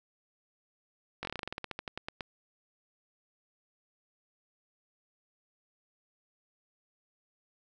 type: slowing click train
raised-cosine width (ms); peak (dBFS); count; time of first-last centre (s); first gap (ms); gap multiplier
0.3; -20; 18; 1.23-2.208; 20; 1.12
effects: none